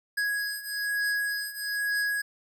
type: beating tone pair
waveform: square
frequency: 1661.2 / 1662.3 Hz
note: G#6 / G#6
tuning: 0 / +1 cents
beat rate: 1.1 Hz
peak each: -33 / -30 dBFS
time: 0.17-2.22 s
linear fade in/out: 10 ms
effects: none